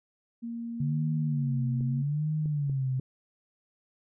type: tone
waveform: sine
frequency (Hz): 233.1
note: A#3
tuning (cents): 0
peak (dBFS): -33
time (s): 0.42-2.03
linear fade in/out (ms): 20
type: tone with vibrato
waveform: sine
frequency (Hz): 141.7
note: C#3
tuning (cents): +38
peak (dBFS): -26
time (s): 0.8-3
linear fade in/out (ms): 5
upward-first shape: sine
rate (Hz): 0.81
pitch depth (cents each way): 150
type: clicks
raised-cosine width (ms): 3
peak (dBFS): -30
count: 4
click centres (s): 1.808 / 2.458 / 2.697 / 2.997
effects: none